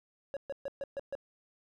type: tone bursts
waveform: triangle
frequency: 556 Hz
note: C#5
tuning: 5 cents sharp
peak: -32 dBFS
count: 6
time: 0.34-1.152 s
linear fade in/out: 0 ms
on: 27 ms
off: 130 ms
effects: none